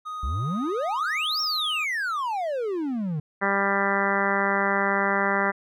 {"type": "tone", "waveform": "triangle", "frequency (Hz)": 1246, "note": "D#6", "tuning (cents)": 2, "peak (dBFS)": -29, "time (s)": [0.05, 1.85], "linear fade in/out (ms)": 20}
{"type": "exponential two-way sweep", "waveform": "triangle", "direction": "up then down", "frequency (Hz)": [58.8, 5600, 144.2], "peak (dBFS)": -23, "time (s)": [0.23, 3.2], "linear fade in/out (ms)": 5, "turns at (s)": 1.41}
{"type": "harmonic tone", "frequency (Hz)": 197.9, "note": "G3", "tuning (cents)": 17, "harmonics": [1, 2, 3, 4, 5, 6, 7, 8, 9, 10], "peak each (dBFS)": [-30, -30, -30, -30, -30, -30, -30, -30, -30, -30], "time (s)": [3.41, 5.52], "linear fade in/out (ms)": 20}
{"effects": []}